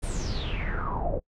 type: noise with low-pass filter sweep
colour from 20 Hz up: brown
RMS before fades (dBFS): -29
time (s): 0.02-1.2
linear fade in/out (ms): 20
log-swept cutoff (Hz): 10000 to 510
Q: 8.9
effects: noise-tail reverb RT60 0.1 s tail -24 dB re dry